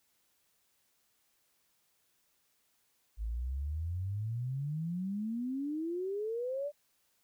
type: exponential sweep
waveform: sine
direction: up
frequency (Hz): 51.91 to 596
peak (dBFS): -33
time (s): 3.17-6.72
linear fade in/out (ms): 50
effects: white hiss -74 dBFS RMS until 7.23 s